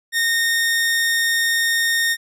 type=tone; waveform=sawtooth; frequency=1841 Hz; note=A#6; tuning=22 cents flat; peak=-13 dBFS; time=0.12-2.17 s; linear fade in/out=50 ms; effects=resampled to 32000 Hz